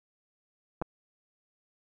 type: clicks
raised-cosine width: 1 ms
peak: -19 dBFS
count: 2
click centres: 0.816 / 0.822 s
effects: none